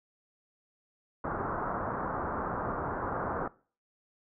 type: low-pass noise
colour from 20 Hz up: white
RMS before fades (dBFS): -34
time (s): 1.24-3.48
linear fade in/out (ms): 5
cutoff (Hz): 1400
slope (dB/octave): 48
effects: noise-tail reverb RT60 0.4 s tail -20 dB re dry